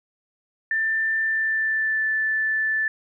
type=tone with pitch glide; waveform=sine; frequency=1781 to 1755.5 Hz; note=A6 to A6; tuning=+21 to -4 cents; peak=-20 dBFS; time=0.71-2.88 s; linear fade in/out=2 ms; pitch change=-25 cents; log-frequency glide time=1.2-2.06 s; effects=none